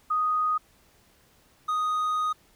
sine / triangle tone pair in turn, 1244.5 / 1244.5 Hz, D#6 / D#6, 0 / 0 cents, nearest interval unison, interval 0 cents, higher neither, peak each -22 dBFS, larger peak neither, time 0.1-0.58 / 1.68-2.33 s, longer second, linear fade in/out 10 ms, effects pink hiss -61 dBFS RMS until 2.55 s

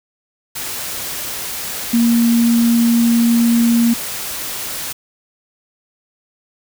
sine tone in noise, 233.7 Hz, A#3, 5 cents sharp, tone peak -10 dBFS, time 1.93-3.94 s, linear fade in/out 10 ms, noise white, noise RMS -25 dBFS, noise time 0.55-4.93 s, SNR +12 dB, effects none

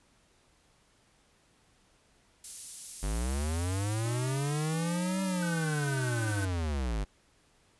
pink high-pass noise, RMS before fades -41 dBFS, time 2.44-6.45 s, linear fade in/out 2 ms, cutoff 9300 Hz, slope 12 dB/octave
square linear two-way sweep, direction up then down, 47.23 to 192.5 to 47.23 Hz, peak -30 dBFS, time 3.02-7.05 s, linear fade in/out 20 ms, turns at 5.22 s
40% pulse tone with vibrato, 306 Hz, D#4, 29 cents flat, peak -40 dBFS, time 4.05-6.46 s, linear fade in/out 2 ms, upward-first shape square, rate 2.2 Hz, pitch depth 41 cents each way
sine tone with tremolo, 1518 Hz, F#6, 44 cents sharp, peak -33 dBFS, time 5.42-6.46 s, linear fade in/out 10 ms, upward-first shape triangle, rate 20 Hz, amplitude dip 90%
effects pink hiss -66 dBFS RMS until 7.79 s + resampled to 24000 Hz

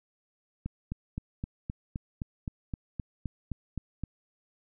click train, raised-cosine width 5 ms, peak -21 dBFS, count 14, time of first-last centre 0.66-4.037 s, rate 3.85 Hz, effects none

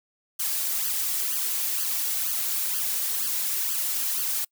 blue noise with flanger, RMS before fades -27 dBFS, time 0.39-4.45 s, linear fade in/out 10 ms, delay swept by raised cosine 0.64 to 3.64 ms, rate 2.1 Hz, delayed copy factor +1, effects noise-tail reverb RT60 0.1 s tail -26 dB re dry

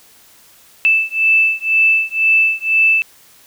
sine beating tone pair, 2637 / 2639 Hz, E7 / E7, 0 / +1 cents, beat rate 2 Hz, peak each -14 dBFS, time 0.85-3.02 s, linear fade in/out 0 ms, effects white hiss -47 dBFS RMS until 3.46 s

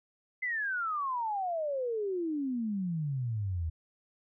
sine exponential sweep, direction down, 2066 to 77.78 Hz, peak -30 dBFS, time 0.42-3.7 s, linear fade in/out 10 ms, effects none

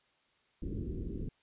pink low-pass noise, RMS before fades -38 dBFS, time 0.62-1.29 s, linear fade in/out 2 ms, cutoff 410 Hz, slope 48 dB/octave, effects white hiss -71 dBFS RMS until 1.42 s + resampled to 8000 Hz

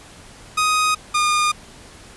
sawtooth tone pair in turn, 1250 / 1215.8 Hz, D#6 / D#6, +8 / -40 cents, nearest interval unison, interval 48 cents, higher first, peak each -12 dBFS, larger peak neither, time 0.57-0.95 / 1.14-1.52 s, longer neither, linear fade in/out 10 ms, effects pink hiss -43 dBFS RMS until 2.16 s + resampled to 24000 Hz

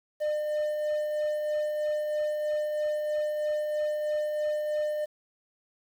triangle tone with tremolo, 603 Hz, D5, 46 cents sharp, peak -23 dBFS, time 0.2-5.06 s, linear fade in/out 20 ms, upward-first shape triangle, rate 3.1 Hz, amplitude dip 35%, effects 9-bit

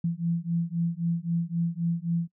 sine beating tone pair, 167.2 / 171 Hz, E3 / F3, +25 / -36 cents, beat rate 3.8 Hz, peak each -28 dBFS, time 0.04-2.28 s, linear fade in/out 5 ms, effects noise-tail reverb RT60 0.1 s tail -24 dB re dry

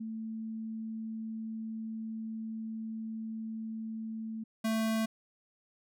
sine / square tone pair in turn, 221.9 / 221.9 Hz, A3 / A3, +15 / +15 cents, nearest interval unison, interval 0 cents, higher neither, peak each -36 / -29 dBFS, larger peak second, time 0-4.44 / 4.64-5.06 s, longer first, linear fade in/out 10 ms, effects none

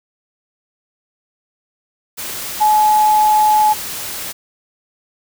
sine tone in noise, 852 Hz, G#5, 44 cents sharp, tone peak -9 dBFS, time 2.6-3.74 s, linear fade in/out 20 ms, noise white, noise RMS -26 dBFS, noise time 2.17-4.33 s, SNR +14 dB, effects none

